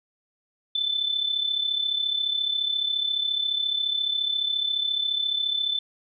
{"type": "tone with amplitude modulation", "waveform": "sine", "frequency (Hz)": 3520, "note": "A7", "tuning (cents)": 0, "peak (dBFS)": -20, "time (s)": [0.75, 5.79], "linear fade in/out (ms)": 5, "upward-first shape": "sine", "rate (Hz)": 34.4, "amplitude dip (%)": 65, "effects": []}